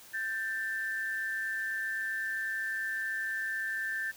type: tone pair together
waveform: sine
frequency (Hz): 1568 / 1776.1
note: G6 / A6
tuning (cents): 0 / +16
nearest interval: major second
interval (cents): 216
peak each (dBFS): -36 / -33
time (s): 0.13-4.12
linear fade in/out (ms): 20
effects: white hiss -53 dBFS RMS until 4.16 s